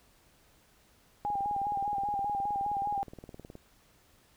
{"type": "tone with vibrato", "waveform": "sine", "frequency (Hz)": 810, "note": "G#5", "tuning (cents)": -43, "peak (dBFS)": -29, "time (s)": [1.25, 3.03], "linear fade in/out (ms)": 0, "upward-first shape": "square", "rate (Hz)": 5, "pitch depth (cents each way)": 34}
{"type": "click train", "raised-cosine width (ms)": 2, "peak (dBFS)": -32, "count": 45, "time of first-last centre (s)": [1.25, 3.554], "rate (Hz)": 19.1}
{"effects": ["pink hiss -64 dBFS RMS until 4.36 s"]}